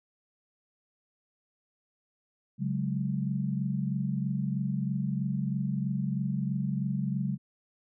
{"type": "chord", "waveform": "sine", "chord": "C# suspended fourth", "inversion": "none", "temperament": "just", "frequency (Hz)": [138.59, 184.79, 207.9], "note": ["C#3", "F#3", "G#3"], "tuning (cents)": [0, -2, 2], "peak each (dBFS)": [-31, -32, -33], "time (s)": [2.58, 7.38], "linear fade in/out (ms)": 50, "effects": []}